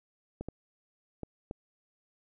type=clicks; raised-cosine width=2 ms; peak=-24 dBFS; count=4; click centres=0.41 / 0.486 / 1.233 / 1.511 s; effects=none